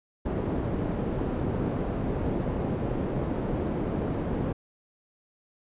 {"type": "low-pass noise", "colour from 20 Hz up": "white", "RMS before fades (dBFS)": -29, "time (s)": [0.25, 4.53], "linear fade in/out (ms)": 10, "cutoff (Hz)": 360, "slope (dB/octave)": 12, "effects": ["resampled to 8000 Hz"]}